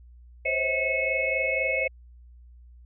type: tone cluster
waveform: sine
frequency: 517 / 541 / 641 / 2188 / 2574 Hz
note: C5 / C#5 / E5 / C#7 / E7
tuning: -21 / -42 / -49 / -23 / -42 cents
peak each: -31 / -32 / -32 / -26 / -31 dBFS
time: 0.45-1.88 s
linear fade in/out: 10 ms
effects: added 60 Hz sine -47 dBFS peak until 2.85 s